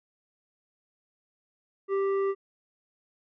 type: tone with hard clipping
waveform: triangle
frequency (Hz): 392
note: G4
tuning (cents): 0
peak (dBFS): -26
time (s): 1.88-2.35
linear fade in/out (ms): 50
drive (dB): 14
effects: low-pass 2000 Hz 12 dB/octave